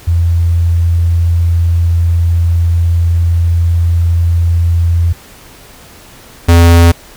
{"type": "tone pair in turn", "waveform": ["sine", "square"], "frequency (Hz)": [84.9, 84.9], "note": ["F2", "F2"], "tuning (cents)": [-48, -48], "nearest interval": "unison", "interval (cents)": 0, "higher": "neither", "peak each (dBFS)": [-7, -3], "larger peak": "second", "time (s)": [[0.07, 5.13], [6.48, 6.92]], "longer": "first", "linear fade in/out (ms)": 10, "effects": ["pink hiss -37 dBFS RMS until 7.16 s"]}